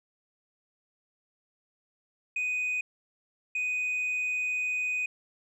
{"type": "tone bursts at uneven times", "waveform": "sine", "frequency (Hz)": 2493, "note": "D#7", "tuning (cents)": 3, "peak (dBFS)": -25, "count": 2, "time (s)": [[2.36, 2.81], [3.55, 5.06]], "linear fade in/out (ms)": 5, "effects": ["tanh soft clip ceiling -26 dBFS"]}